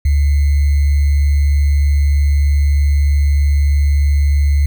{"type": "tone with sample-and-hold", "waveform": "sine", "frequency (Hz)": 71.6, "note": "D2", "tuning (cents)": -43, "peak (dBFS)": -9, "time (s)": [0.05, 4.66], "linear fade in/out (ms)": 5, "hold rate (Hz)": 2100, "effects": []}